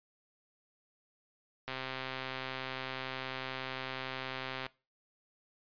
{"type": "click train", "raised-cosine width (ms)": 0.3, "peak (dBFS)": -22, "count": 392, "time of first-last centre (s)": [1.68, 4.665], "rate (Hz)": 131, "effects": ["noise-tail reverb RT60 0.3 s tail -21 dB re dry", "resampled to 11025 Hz"]}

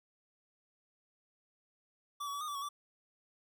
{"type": "tone with pitch steps", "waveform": "square", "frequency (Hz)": [1157, 1129, 1146, 1229, 1157, 1113, 1162], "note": ["D6", "C#6", "D6", "D#6", "D6", "C#6", "D6"], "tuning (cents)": [-26, 31, -43, -22, -26, 7, -19], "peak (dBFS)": -38, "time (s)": [2.2, 2.69], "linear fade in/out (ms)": 10, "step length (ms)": 70, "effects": []}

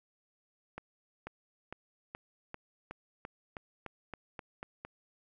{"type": "accelerating click train", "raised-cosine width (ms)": 0.5, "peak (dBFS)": -26, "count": 13, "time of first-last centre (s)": [0.78, 4.85], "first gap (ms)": 490, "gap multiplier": 0.93, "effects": []}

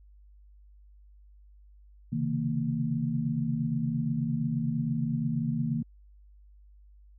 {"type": "tone cluster", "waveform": "sine", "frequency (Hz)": [133.9, 142.5, 160, 230.6], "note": ["C3", "C#3", "D#3", "A#3"], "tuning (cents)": [40, 48, 49, -19], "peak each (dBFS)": [-33, -37, -31, -30], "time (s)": [2.12, 5.83], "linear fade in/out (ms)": 10, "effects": ["added 50 Hz sine -52 dBFS peak until 7.18 s"]}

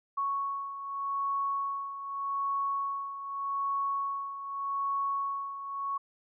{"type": "beating tone pair", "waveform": "sine", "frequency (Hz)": [1108.7, 1109.53], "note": ["C#6", "C#6"], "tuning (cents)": [0, 1], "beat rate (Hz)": 0.83, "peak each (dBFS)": [-31, -37], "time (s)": [0.17, 5.98], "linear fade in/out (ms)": 10, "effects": []}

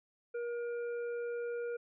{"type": "tone with hard clipping", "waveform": "sine", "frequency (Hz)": 475.2, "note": "A#4", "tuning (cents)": 33, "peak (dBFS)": -37, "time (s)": [0.34, 1.77], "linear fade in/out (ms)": 10, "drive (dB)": 7, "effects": ["resampled to 8000 Hz"]}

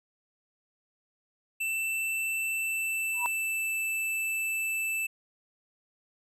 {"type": "tone with pitch glide", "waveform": "square", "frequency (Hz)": [2664, 2643], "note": ["E7", "E7"], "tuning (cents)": [18, 4], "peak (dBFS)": -29, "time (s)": [1.6, 5.07], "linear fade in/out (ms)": 10, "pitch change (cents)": -14, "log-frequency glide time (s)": [2.54, 3.77]}
{"type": "tone with exponential growth", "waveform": "sine", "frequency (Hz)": 968, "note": "B5", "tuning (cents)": -35, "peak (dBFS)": -23, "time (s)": [3.13, 3.26], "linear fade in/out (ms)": 0, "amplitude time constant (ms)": 28}
{"effects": []}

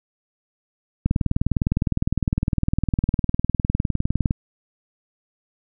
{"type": "click train", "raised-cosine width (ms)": 5, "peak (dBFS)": -7, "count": 65, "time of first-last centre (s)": [1.06, 4.309], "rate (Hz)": 19.7, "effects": []}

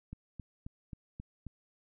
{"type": "click train", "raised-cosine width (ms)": 5, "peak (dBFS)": -30, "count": 6, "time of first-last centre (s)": [0.13, 1.467], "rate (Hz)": 3.74, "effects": []}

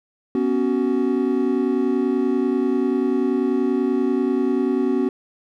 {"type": "chord", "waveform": "triangle", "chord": "B suspended second", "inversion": "none", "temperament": "equal with one note detuned", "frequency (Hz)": [246.9, 277.2, 374.9], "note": ["B3", "C#4", "F#4"], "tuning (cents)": [0, 0, 23], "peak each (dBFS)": -20, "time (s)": [0.35, 5.09], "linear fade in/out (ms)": 2, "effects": []}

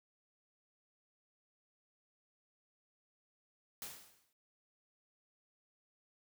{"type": "noise with exponential decay", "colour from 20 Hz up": "white", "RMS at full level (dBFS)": -43, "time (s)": [3.82, 4.33], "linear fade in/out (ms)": 1, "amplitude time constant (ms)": 110, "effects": []}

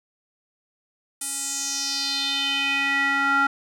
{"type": "tone with band-pass filter sweep", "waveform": "square", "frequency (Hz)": 277.2, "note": "C#4", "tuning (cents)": 0, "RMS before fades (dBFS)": -24, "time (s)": [1.21, 3.47], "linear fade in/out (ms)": 5, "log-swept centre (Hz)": [9400, 1300], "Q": 3.9, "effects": []}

